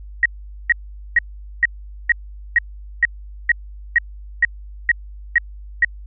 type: tone bursts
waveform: sine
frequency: 1892 Hz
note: A#6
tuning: 25 cents sharp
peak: -9 dBFS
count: 13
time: 0.23-5.848 s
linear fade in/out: 2 ms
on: 26 ms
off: 440 ms
effects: added 50 Hz sine -33 dBFS peak until 6.06 s